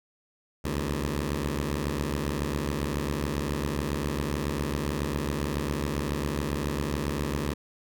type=beating tone pair; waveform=10% pulse; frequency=70.8 / 78.1 Hz; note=C#2 / D#2; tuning=+37 / +7 cents; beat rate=7.3 Hz; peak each=-21 / -24 dBFS; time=0.64-7.54 s; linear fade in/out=10 ms; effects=none